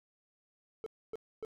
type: tone bursts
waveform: triangle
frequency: 440 Hz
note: A4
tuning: in tune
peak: -35 dBFS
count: 3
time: 0.84-1.449 s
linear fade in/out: 0 ms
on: 23 ms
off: 270 ms
effects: none